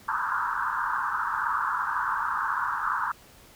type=band-pass noise; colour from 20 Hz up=pink; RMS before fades=-28 dBFS; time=0.08-3.12 s; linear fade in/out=5 ms; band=900 to 1600 Hz; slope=96 dB/octave; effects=pink hiss -53 dBFS RMS until 3.55 s